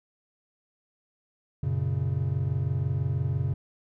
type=chord; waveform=triangle; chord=F# major; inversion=none; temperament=equal with one note detuned; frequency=92.5 / 118.37 / 138.59 Hz; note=F#2 / A#2 / C#3; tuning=0 / +27 / 0 cents; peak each=-28 / -28 / -26 dBFS; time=1.63-3.54 s; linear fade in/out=5 ms; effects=none